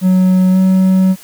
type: tone with pitch glide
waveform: triangle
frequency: 185.3 to 188 Hz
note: F#3 to F#3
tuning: +3 to +28 cents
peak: -5 dBFS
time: 0.01-1.16 s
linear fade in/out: 50 ms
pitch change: +25 cents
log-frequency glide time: 0.51-0.58 s
effects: white hiss -39 dBFS RMS until 1.23 s